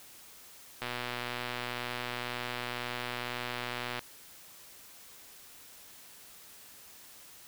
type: click train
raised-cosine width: 0.3 ms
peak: -19 dBFS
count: 388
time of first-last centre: 0.82-3.992 s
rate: 122 Hz
effects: white hiss -53 dBFS RMS until 7.47 s